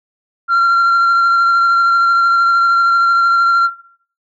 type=tone with vibrato; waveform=sine; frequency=1374 Hz; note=F6; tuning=29 cents flat; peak=-6 dBFS; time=0.48-3.7 s; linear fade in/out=50 ms; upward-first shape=sine; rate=13 Hz; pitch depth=12 cents each way; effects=noise-tail reverb RT60 0.5 s tail -17 dB re dry + tanh soft clip ceiling -8 dBFS